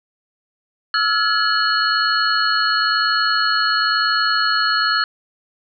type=tone cluster; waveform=sine; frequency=1314 / 1415 / 1692 / 2975 / 4313 Hz; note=E6 / F6 / G#6 / F#7 / C#8; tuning=-6 / +22 / +32 / +9 / -48 cents; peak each=-20 / -22 / -21 / -29 / -20 dBFS; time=0.94-5.04 s; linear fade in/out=2 ms; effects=none